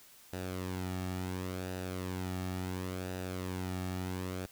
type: tone with flanger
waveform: sawtooth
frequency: 92.1 Hz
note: F#2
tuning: 7 cents flat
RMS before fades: -38 dBFS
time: 0.33-4.46 s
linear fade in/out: 0 ms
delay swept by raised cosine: 0.91 to 2.01 ms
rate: 0.71 Hz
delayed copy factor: -0.55
effects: white hiss -58 dBFS RMS until 4.51 s